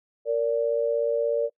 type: tone pair together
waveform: sine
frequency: 463.2 / 579.9 Hz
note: A#4 / D5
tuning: -11 / -22 cents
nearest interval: major third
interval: 389 cents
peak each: -24 / -24 dBFS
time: 0.25-1.5 s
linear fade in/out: 50 ms
effects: noise-tail reverb RT60 0.1 s tail -24 dB re dry